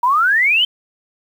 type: exponential sweep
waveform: sine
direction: up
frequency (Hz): 939 to 3152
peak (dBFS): -11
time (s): 0.03-0.65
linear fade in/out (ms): 5
effects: 7-bit